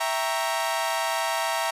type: chord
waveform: sawtooth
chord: E diminished seventh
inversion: none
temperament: equal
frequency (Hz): 659.3 / 784 / 932.3 / 1108.7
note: E5 / G5 / Bb5 / Db6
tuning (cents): 0 / 0 / 0 / 0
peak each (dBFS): -25 / -28 / -24 / -30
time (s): 0-1.71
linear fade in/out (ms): 10
effects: resampled to 32000 Hz